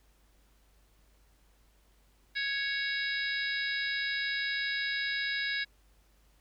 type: harmonic tone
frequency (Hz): 554.4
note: C#5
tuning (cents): 0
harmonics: 3 / 4 / 5 / 6 / 7 / 8 / 9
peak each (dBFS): -33 / -36 / -44 / -47 / -37 / -48 / -41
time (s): 2.35-5.65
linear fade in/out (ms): 20
effects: added 50 Hz sine -63 dBFS peak until 6.4 s + pink hiss -69 dBFS RMS until 6.4 s